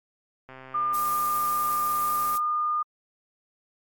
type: click train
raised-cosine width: 0.5 ms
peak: -29 dBFS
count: 245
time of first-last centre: 0.49-2.353 s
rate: 131 Hz
type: tone with pitch glide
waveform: sine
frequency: 1203 to 1215.6 Hz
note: D6 to D#6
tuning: +41 to -41 cents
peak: -23 dBFS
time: 0.74-2.83 s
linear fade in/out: 10 ms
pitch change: +18 cents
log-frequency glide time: 2.06-2.45 s
type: noise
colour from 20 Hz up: violet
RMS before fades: -33 dBFS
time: 0.94-2.38 s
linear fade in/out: 5 ms
effects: AAC 64 kbps